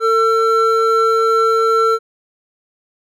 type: tone pair together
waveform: triangle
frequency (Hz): 450 / 1347.5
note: A4 / E6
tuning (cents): +39 / +38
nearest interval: octave + perfect fifth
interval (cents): 1899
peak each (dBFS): -12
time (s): 0-1.99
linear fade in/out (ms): 50
effects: none